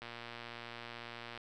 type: click train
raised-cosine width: 0.3 ms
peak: -29 dBFS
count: 161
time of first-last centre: 0.02-1.376 s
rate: 118 Hz
effects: none